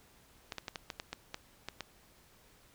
clicks, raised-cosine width 0.2 ms, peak -21 dBFS, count 10, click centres 0.522 / 0.583 / 0.682 / 0.758 / 0.902 / 0.999 / 1.13 / 1.344 / 1.686 / 1.807 s, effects pink hiss -63 dBFS RMS until 2.74 s

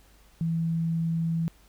sine tone, 164.81 Hz, E3, in tune, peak -24 dBFS, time 0.41-1.48 s, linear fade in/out 0 ms, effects added 50 Hz sine -57 dBFS peak until 1.68 s + pink hiss -60 dBFS RMS until 1.68 s

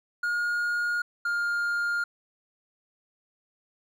triangle tone pair in turn, 1429 / 1408.5 Hz, F6 / F6, +39 / +14 cents, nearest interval unison, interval 25 cents, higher first, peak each -23 dBFS, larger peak neither, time 0.23-1.02 / 1.25-2.04 s, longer neither, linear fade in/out 5 ms, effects none

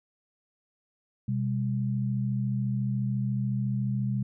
sine tone pair together, 126.4 / 200.5 Hz, B2 / G3, +41 / +39 cents, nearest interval minor sixth, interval 798 cents, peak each -27 / -30 dBFS, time 1.28-4.23 s, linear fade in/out 5 ms, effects none

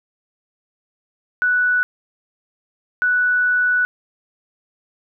sine tone bursts at uneven times, 1480 Hz, F#6, in tune, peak -14 dBFS, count 2, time 1.42-1.83 / 3.02-3.85 s, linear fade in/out 0 ms, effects none

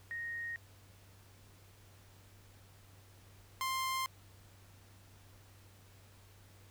sine / sawtooth tone pair in turn, 1864.7 / 1050.8 Hz, A#6 / C6, 0 / +7 cents, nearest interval minor seventh, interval 993 cents, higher first, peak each -38 / -30 dBFS, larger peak second, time 0.11-0.56 / 3.61-4.06 s, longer neither, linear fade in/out 0 ms, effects added 97 Hz sine -59 dBFS peak until 6.7 s + pink hiss -63 dBFS RMS until 6.7 s

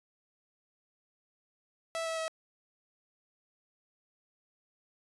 sawtooth tone with pitch steps, 657 / 650.6 / 644.2 Hz, E5 / E5 / E5, -6 / -23 / -40 cents, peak -29 dBFS, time 1.95-2.28 s, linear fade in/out 0 ms, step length 110 ms, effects resampled to 24000 Hz

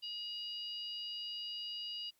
harmonic tone, 960 Hz, B5, 49 cents flat, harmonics 3 / 4 / 5, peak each -41 / -53 / -45 dBFS, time 0.02-2.11 s, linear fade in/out 20 ms, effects white hiss -74 dBFS RMS until 2.19 s + MP3 96 kbps

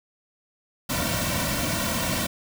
pink noise with comb filter, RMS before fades -26 dBFS, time 0.89-2.27 s, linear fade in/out 10 ms, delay 2.4 ms, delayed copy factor -1, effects none

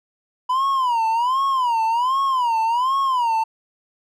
triangle tone with vibrato, 987.8 Hz, B5, in tune, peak -15 dBFS, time 0.49-3.44 s, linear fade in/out 10 ms, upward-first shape sine, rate 1.3 Hz, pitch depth 180 cents each way, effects none

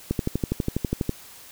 click train, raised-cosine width 3 ms, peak -10 dBFS, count 13, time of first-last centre 0.11-1.094 s, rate 12.2 Hz, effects white hiss -46 dBFS RMS until 1.51 s

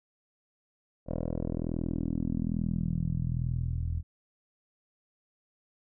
10% pulse tone with low-pass filter sweep, 41.2 Hz, E1, in tune, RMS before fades -31 dBFS, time 1.06-4.03 s, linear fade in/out 50 ms, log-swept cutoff 560 to 88 Hz, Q 2.7, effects none

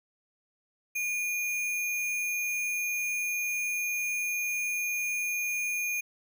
sine tone with sample-and-hold, 2431 Hz, D#7, 41 cents flat, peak -28 dBFS, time 0.95-6.01 s, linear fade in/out 10 ms, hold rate 8820 Hz, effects none

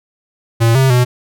square tone with pitch steps, 115.2 / 132.9 / 123.9 Hz, A#2 / C3 / B2, -20 / +27 / +6 cents, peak -9 dBFS, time 0.6-1.05 s, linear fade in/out 20 ms, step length 150 ms, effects none

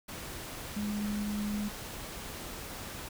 sine tone in noise, 207.7 Hz, G#3, in tune, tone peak -31 dBFS, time 0.76-1.69 s, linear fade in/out 10 ms, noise pink, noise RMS -42 dBFS, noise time 0.08-3.09 s, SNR +8 dB, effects none

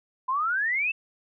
sine exponential sweep, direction up, 998 to 2702 Hz, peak -23 dBFS, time 0.28-0.92 s, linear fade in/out 10 ms, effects none

